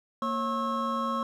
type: tone cluster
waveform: triangle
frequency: 231.3 / 545 / 1087 / 1304 Hz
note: A#3 / C#5 / C#6 / E6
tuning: -13 / -29 / -34 / -19 cents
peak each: -31 / -34 / -28 / -33 dBFS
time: 0.22-1.23 s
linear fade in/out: 2 ms
effects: none